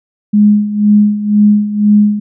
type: tone with tremolo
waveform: sine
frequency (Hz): 208.3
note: G#3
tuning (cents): +5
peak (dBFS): -3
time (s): 0.33-2.2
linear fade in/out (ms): 10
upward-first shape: sine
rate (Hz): 2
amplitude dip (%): 75
effects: none